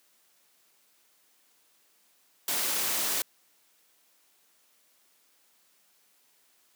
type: noise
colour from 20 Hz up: white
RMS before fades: -29 dBFS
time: 2.48-3.22 s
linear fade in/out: 2 ms
effects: white hiss -66 dBFS RMS until 6.75 s + high-pass 200 Hz 12 dB/octave